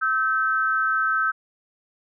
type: tone pair together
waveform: sine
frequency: 1300 / 1545 Hz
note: E6 / G6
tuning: -24 / -26 cents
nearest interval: minor third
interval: 298 cents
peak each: -22 / -22 dBFS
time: 0.01-1.32 s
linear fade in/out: 20 ms
effects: none